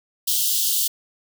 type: high-pass noise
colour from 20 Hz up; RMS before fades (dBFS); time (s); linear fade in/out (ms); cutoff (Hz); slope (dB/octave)
white; -21; 0.27-0.88; 10; 2900; 96
effects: none